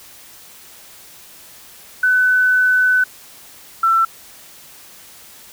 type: tone pair in turn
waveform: sine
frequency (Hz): 1504 / 1339.9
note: F#6 / E6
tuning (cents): +28 / +28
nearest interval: major second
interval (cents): 200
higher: first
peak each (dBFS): -11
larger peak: neither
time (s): 2.03-3.04 / 3.83-4.05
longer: first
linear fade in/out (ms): 5
effects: white hiss -42 dBFS RMS until 5.52 s